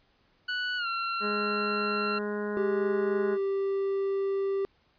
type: tone with pitch glide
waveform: sawtooth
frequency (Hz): 1480 to 1365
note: F#6 to F6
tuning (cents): 0 to -40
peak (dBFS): -25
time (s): 0.48-2.19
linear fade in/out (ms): 10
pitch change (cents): -140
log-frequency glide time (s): 0.77-0.87
type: harmonic tone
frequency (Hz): 207.7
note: G#3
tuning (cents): 0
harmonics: 1 / 2 / 3 / 4 / 5 / 6 / 7 / 8 / 9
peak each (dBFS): -34 / -32 / -42 / -48 / -42 / -52 / -41 / -48 / -49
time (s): 1.2-3.38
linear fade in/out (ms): 50
type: tone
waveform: triangle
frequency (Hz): 392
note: G4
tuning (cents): 0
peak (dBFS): -24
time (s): 2.57-4.65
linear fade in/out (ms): 0
effects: pink hiss -67 dBFS RMS until 4.98 s + resampled to 11025 Hz